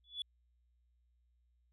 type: tone with exponential growth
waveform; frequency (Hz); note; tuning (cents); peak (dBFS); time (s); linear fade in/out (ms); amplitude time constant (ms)
sine; 3429; A7; -45; -32; 0.04-0.22; 2; 39
effects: tanh soft clip ceiling -33 dBFS + added 60 Hz sine -70 dBFS peak until 1.72 s